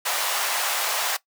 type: high-pass noise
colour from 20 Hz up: pink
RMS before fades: -25 dBFS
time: 0.05-1.17 s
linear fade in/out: 10 ms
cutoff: 660 Hz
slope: 24 dB/octave
effects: noise-tail reverb RT60 0.1 s tail -18 dB re dry